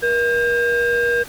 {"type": "tone pair together", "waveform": "sine", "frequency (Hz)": [476.3, 1602], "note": ["A#4", "G6"], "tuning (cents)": [37, 37], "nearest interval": "octave + major sixth", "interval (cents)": 2100, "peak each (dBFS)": -16, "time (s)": [0.02, 1.24], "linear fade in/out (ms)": 20, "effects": ["tanh soft clip ceiling -12 dBFS", "pink hiss -37 dBFS RMS until 1.28 s"]}